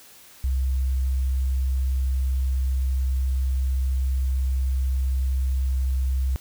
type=tone; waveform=sine; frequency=65.41 Hz; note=C2; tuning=in tune; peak=-20 dBFS; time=0.44-6.36 s; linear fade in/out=0 ms; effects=white hiss -49 dBFS RMS until 6.4 s